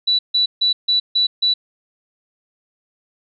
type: tone bursts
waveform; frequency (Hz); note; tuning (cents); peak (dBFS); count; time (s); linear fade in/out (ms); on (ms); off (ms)
sine; 3951; B7; 0; -13; 6; 0.07-1.54; 10; 120; 150
effects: none